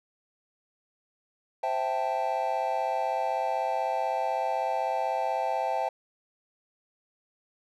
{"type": "chord", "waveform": "triangle", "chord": "A minor seventh", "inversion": "first", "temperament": "equal", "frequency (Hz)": [523.3, 659.3, 784, 880], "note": ["C5", "E5", "G5", "A5"], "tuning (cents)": [0, 0, 0, 0], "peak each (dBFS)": [-32, -30, -28, -30], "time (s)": [1.63, 5.89], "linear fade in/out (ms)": 5, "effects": []}